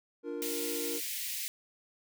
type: chord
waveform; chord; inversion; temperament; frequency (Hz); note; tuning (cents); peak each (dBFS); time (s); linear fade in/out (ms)
triangle; Bb major; first; equal; 293.7 / 349.2 / 466.2; D4 / F4 / Bb4; 0 / 0 / 0; -38 / -39 / -36; 0.23-1.01; 50
type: high-pass noise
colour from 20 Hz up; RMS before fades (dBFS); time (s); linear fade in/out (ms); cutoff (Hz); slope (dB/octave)
white; -37; 0.42-1.48; 0; 1900; 48
effects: none

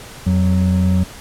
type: tone pair together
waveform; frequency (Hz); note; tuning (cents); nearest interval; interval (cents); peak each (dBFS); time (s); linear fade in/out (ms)
triangle; 87.31 / 185.14; F2 / F#3; 0 / +1; octave + minor second; 1301; -13; 0.26-1.04; 10
effects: pink hiss -36 dBFS RMS until 1.2 s + low-pass 12000 Hz 12 dB/octave

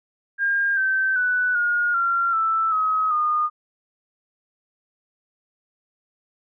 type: tone with pitch steps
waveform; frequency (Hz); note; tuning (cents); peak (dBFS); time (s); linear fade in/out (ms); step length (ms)
sine; 1610 / 1548 / 1488.4 / 1431 / 1375.9 / 1322.9 / 1272 / 1223; G6 / G6 / F#6 / F6 / F6 / E6 / D#6 / D#6; +46 / -22 / +10 / +42 / -26 / +6 / +38 / -30; -18; 0.38-3.5; 50; 390
effects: none

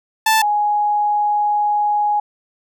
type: tone pair in turn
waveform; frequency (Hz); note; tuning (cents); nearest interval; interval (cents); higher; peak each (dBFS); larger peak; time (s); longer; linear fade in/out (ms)
sawtooth / sine; 880 / 832.4; A5 / G#5; 0 / +4; minor second; 96; first; -8 / -14; first; 0.26-0.42 / 0.42-2.2; second; 5
effects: none

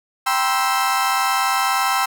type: chord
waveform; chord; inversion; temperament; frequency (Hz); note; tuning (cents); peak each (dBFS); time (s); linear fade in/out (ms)
35% pulse; C major seventh; second; equal with one note detuned; 784 / 966.3 / 1046.5 / 1318.5; G5 / B5 / C6 / E6; 0 / -38 / 0 / 0; -20 / -24 / -21 / -20; 0.26-2.06; 10
effects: none

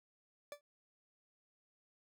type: tone with exponential decay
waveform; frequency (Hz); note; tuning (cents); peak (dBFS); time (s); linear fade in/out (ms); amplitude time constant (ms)
40% pulse; 582; D5; -16; -40; 0.52-0.61; 1; 19
effects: none

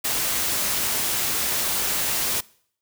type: noise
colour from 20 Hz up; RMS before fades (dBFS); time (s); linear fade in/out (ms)
white; -24; 0.04-2.41; 10
effects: noise-tail reverb RT60 0.6 s tail -23 dB re dry

